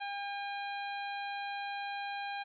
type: harmonic tone with a mistuned harmonic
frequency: 804 Hz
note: G5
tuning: 44 cents sharp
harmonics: 1 / 2 / 3 / 4 / 5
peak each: -38 / -43 / -45 / -50 / -50 dBFS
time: 0-2.44 s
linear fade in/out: 20 ms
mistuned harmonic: 3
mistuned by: +16 cents
effects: none